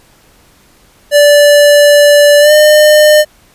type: tone with pitch glide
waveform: square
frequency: 583 to 605 Hz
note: D5 to D#5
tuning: -13 to -49 cents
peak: -3 dBFS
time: 1.11-3.25 s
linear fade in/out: 50 ms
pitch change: +64 cents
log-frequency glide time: 2.4-2.52 s
effects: pink hiss -46 dBFS RMS until 3.54 s + resampled to 32000 Hz